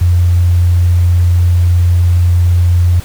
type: tone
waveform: sine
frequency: 87.7 Hz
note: F2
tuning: 8 cents sharp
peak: -6 dBFS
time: 0.01-3 s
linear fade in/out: 5 ms
effects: pink hiss -33 dBFS RMS until 3.04 s